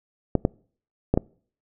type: clicks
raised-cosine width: 2 ms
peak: -5 dBFS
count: 4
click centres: 0.353 / 0.451 / 1.14 / 1.175 s
effects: noise-tail reverb RT60 0.5 s tail -26 dB re dry